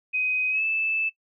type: tone with pitch glide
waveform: sine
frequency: 2512 to 2629 Hz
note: D#7 to E7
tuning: +16 to -5 cents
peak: -22 dBFS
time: 0.13-1.1 s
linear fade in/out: 20 ms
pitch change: +79 cents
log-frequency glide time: 0.5-0.64 s
effects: noise-tail reverb RT60 0.1 s tail -18 dB re dry